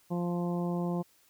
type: harmonic tone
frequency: 174.61 Hz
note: F3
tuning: in tune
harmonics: 1 / 2 / 3 / 4 / 5 / 6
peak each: -30 / -36 / -40 / -42 / -44 / -46 dBFS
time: 0.1-1.03 s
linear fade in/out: 20 ms
effects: white hiss -65 dBFS RMS until 1.29 s